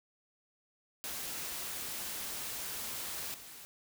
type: noise with level steps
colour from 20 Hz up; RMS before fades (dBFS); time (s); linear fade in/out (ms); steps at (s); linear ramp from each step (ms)
white; -40 / -50; 1.04-3.65; 0; 3.34; 2
effects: none